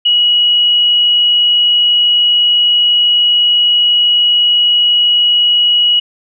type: tone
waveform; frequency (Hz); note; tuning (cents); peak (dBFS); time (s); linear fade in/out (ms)
sine; 2913; F#7; -28; -7; 0.05-6; 10
effects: none